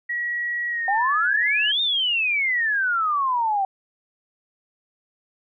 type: tone with pitch glide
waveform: sine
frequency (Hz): 1917 to 1698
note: A#6 to G#6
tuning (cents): +48 to +38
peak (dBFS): -23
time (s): 0.09-1.72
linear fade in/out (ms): 10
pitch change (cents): -210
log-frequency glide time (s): 0.69-1.19
type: exponential two-way sweep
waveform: sine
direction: up then down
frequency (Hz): 761 to 3699 to 761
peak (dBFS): -19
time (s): 0.88-3.65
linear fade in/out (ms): 2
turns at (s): 1.81
effects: none